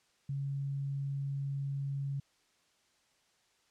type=tone; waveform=sine; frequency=139 Hz; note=C#3; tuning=5 cents sharp; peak=-33 dBFS; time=0.29-2.2 s; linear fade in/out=5 ms; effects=white hiss -71 dBFS RMS until 3.7 s + low-pass 7000 Hz 12 dB/octave